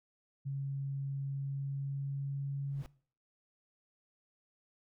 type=tone with pitch glide; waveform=sine; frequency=137.9 to 139.42 Hz; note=C#3 to C#3; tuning=-9 to +10 cents; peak=-34 dBFS; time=0.45-2.83 s; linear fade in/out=20 ms; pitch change=+19 cents; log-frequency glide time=1.29-2.67 s
type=noise with exponential growth; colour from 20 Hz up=brown; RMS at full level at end=-43 dBFS; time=2.63-2.86 s; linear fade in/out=0 ms; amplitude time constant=49 ms
effects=noise-tail reverb RT60 0.5 s tail -20 dB re dry